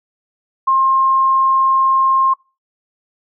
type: tone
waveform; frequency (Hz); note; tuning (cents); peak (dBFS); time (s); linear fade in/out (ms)
sine; 1064; C6; +29; -10; 0.67-2.34; 10
effects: noise-tail reverb RT60 0.3 s tail -25 dB re dry